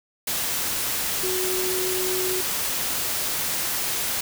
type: tone in noise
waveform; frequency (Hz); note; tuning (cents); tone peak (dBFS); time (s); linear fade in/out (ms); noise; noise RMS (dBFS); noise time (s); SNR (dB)
sine; 370; F#4; 0; -26; 1.23-2.41; 5; white; -26; 0.27-4.21; -3
effects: none